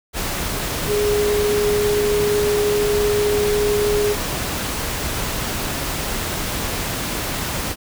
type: tone in noise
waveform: sine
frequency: 415.3 Hz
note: G#4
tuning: in tune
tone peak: -16 dBFS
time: 0.87-4.16 s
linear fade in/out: 50 ms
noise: pink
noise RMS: -24 dBFS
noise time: 0.13-7.76 s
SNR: +5 dB
effects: none